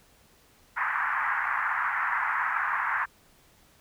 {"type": "band-pass noise", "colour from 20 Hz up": "white", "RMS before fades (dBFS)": -28, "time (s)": [0.76, 3.06], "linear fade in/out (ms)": 20, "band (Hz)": [880, 1900], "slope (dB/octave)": 48, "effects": ["pink hiss -60 dBFS RMS until 3.8 s"]}